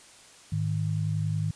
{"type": "tone pair together", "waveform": "sine", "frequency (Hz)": [104.7, 155.56], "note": ["G#2", "D#3"], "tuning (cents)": [15, 0], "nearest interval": "perfect fifth", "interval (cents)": 685, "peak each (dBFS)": -28, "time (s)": [0.52, 1.51], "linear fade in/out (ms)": 5, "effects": ["white hiss -52 dBFS RMS until 1.55 s", "resampled to 22050 Hz"]}